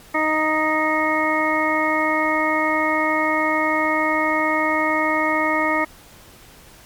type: harmonic tone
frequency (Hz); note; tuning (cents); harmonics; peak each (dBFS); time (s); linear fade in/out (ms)
311.1; D#4; 0; 1 / 2 / 3 / 4 / 6 / 7; -24 / -24 / -24 / -24 / -24 / -24; 0.14-5.85; 10
effects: pink hiss -46 dBFS RMS until 6.85 s + MP3 96 kbps